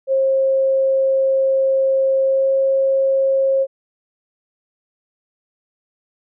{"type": "tone with pitch glide", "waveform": "sine", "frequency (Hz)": [535, 538.4], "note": ["C5", "C5"], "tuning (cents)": [38, 49], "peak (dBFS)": -13, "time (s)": [0.07, 3.67], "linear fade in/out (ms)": 50, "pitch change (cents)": 11, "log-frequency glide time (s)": [2.23, 2.52], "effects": []}